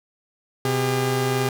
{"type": "tone pair together", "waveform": "sawtooth", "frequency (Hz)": [127.3, 402.8], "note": ["C3", "G4"], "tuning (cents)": [-47, 47], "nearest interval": "octave + minor sixth", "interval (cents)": 1994, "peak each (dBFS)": -19, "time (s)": [0.65, 1.49], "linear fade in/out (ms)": 2, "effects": []}